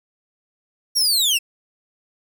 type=linear sweep; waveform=sawtooth; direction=down; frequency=5700 to 2600 Hz; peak=-13 dBFS; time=0.95-1.39 s; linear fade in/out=20 ms; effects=none